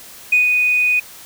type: tone with ADSR envelope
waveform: sine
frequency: 2483 Hz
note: D#7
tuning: 4 cents flat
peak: -8 dBFS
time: 0.32-1 s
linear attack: 8 ms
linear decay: 130 ms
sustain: -4 dB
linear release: 9 ms
effects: tanh soft clip ceiling -5 dBFS + white hiss -39 dBFS RMS until 1.25 s